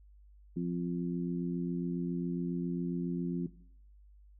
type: harmonic tone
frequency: 87.31 Hz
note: F2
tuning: in tune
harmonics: 2 / 3 / 4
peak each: -33 / -37 / -40 dBFS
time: 0.56-3.47 s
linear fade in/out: 10 ms
effects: noise-tail reverb RT60 0.6 s tail -17 dB re dry + added 50 Hz sine -55 dBFS peak until 4.39 s